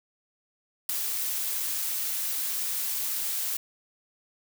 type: noise with ADSR envelope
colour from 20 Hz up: blue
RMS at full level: -23 dBFS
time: 0.89-3.57 s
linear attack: 5 ms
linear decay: 5 ms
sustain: -7 dB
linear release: 4 ms
effects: none